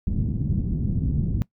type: low-pass noise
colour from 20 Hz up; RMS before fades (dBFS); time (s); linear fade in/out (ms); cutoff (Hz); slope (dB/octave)
white; -24; 0.07-1.42; 0; 200; 24
effects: noise-tail reverb RT60 0.1 s tail -21 dB re dry